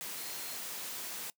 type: tone in noise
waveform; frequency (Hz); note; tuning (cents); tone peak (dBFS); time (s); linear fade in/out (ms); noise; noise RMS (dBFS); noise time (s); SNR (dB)
sine; 4209; C8; +9; -50; 0.18-0.56; 0; white; -41; 0.01-1.3; -12
effects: noise-tail reverb RT60 0.1 s tail -22 dB re dry + high-pass 150 Hz 12 dB/octave